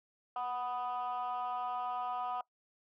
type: chord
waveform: sine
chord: B major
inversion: second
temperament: equal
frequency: 740 / 987.8 / 1244.5 Hz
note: F#5 / B5 / D#6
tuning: 0 / 0 / 0 cents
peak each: -35 / -39 / -39 dBFS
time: 0.36-2.41 s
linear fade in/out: 2 ms
effects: noise-tail reverb RT60 0.1 s tail -21 dB re dry + tanh soft clip ceiling -30 dBFS